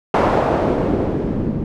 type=noise with low-pass filter sweep; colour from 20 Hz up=white; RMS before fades=-18 dBFS; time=0.14-1.64 s; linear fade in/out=2 ms; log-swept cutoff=880 to 210 Hz; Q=1.3; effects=none